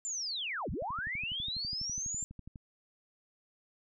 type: linear two-way sweep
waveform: sine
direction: down then up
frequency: 7370 to 36.71 to 7370 Hz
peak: -34 dBFS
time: 0.05-2.24 s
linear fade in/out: 0 ms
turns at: 0.7 s
type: click train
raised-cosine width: 5 ms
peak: -34 dBFS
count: 23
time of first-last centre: 0.74-2.558 s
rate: 12.1 Hz
effects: none